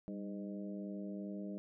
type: harmonic tone with a mistuned harmonic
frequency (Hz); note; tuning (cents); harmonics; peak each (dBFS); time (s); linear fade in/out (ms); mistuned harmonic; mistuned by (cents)
102.6; G#2; -21; 2 / 3 / 4 / 5 / 6; -42 / -47 / -53 / -54 / -52; 0.08-1.58; 0; 2; -63
effects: none